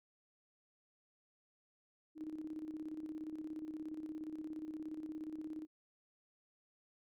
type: tone with tremolo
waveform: sine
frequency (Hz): 311.1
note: D#4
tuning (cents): 0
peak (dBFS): -40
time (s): 2.15-5.67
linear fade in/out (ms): 50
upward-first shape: square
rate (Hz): 17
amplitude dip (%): 55
effects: none